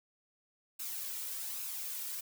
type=noise with flanger; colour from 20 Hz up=blue; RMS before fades=-40 dBFS; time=0.79-2.21 s; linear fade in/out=10 ms; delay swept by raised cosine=0.76 to 2.16 ms; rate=1.2 Hz; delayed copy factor=+0.5; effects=none